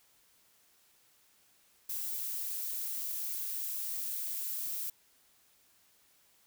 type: noise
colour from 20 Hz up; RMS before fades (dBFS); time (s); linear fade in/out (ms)
violet; -37; 1.89-4.9; 5
effects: white hiss -67 dBFS RMS until 6.46 s